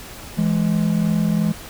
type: tone pair together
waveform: triangle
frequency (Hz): 167.11 / 210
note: E3 / G#3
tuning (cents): +24 / +19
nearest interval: major third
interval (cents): 395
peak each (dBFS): -17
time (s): 0.37-1.53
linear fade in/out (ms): 20
effects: pink hiss -37 dBFS RMS until 1.69 s